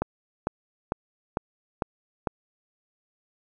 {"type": "click train", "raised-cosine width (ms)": 1, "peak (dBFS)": -11, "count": 6, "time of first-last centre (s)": [0.02, 2.272], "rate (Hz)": 2.22, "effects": []}